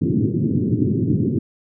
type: band-pass noise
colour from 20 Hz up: pink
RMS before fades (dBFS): -19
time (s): 0.01-1.39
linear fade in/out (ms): 10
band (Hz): 100 to 370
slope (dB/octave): 48
effects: none